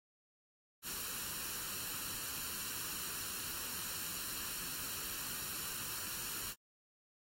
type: noise with comb filter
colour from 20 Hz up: white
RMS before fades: -42 dBFS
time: 0.82-6.55 s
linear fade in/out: 50 ms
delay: 0.71 ms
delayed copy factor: +0.6
effects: AAC 48 kbps